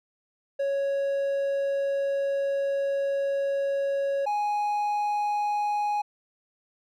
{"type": "tone pair in turn", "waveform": "triangle", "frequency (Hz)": [554.4, 830.7], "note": ["C#5", "G#5"], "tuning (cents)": [0, 0], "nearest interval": "perfect fifth", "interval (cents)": 700, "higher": "second", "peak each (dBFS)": -22, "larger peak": "neither", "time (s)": [[0.59, 4.26], [4.26, 6.02]], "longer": "first", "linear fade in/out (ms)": 10, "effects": []}